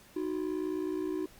triangle ring-modulated tone, 340 Hz, F4, 46 cents flat, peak -26 dBFS, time 0.16-1.26 s, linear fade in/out 5 ms, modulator 29.8 Hz, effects pink hiss -57 dBFS RMS until 1.39 s + Opus 48 kbps

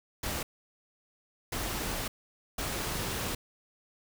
pink noise bursts at uneven times, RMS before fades -34 dBFS, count 3, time 0.23-0.43 / 1.52-2.08 / 2.58-3.35 s, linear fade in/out 5 ms, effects none

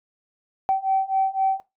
sine beating tone pair, 768 / 771.9 Hz, G5 / G5, -36 / -27 cents, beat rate 3.9 Hz, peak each -22 / -21 dBFS, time 0.69-1.6 s, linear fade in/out 0 ms, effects noise-tail reverb RT60 0.2 s tail -17 dB re dry + tanh soft clip ceiling -11 dBFS

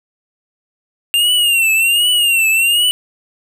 square tone with vibrato, 2784 Hz, F7, 6 cents flat, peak -11 dBFS, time 1.14-2.91 s, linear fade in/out 0 ms, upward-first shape triangle, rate 1.3 Hz, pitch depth 120 cents each way, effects none

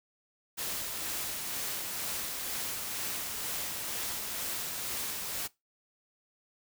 white noise with tremolo, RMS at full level -35 dBFS, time 0.57-5.48 s, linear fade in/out 20 ms, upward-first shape sine, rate 2.1 Hz, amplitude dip 25%, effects noise-tail reverb RT60 0.2 s tail -21 dB re dry

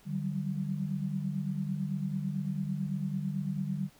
sine tone cluster, 149.5 / 185.4 / 194.4 Hz, D3 / F#3 / G3, +31 / +4 / -14 cents, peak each -34 / -38 / -34 dBFS, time 0.05-3.9 s, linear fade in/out 50 ms, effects pink hiss -61 dBFS RMS until 3.99 s

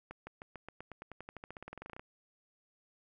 accelerating click train, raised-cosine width 0.5 ms, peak -30 dBFS, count 25, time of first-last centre 0.11-1.995 s, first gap 160 ms, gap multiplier 0.93, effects none

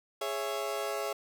30% pulse chord, C# minor, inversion second, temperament equal with one note detuned, 415.3 / 554.4 / 664.6 Hz, G#4 / C#5 / E5, 0 / 0 / +14 cents, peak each -34 dBFS, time 0.21-1.13 s, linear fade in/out 5 ms, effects none

